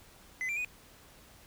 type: tone with pitch steps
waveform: triangle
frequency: 2029 / 2360 / 2478 Hz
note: B6 / D7 / D#7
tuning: +46 / +8 / -8 cents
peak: -30 dBFS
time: 0.41-0.647 s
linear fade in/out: 0 ms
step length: 79 ms
effects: pink hiss -57 dBFS RMS until 1.46 s